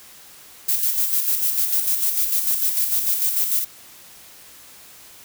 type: noise with tremolo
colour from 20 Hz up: violet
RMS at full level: -19 dBFS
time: 0.68-3.65 s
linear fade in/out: 10 ms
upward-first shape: square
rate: 6.7 Hz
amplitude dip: 45%
effects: white hiss -45 dBFS RMS until 5.24 s